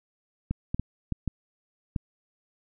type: clicks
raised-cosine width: 5 ms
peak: -15 dBFS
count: 6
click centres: 0.51 / 0.745 / 0.796 / 1.123 / 1.277 / 1.962 s
effects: none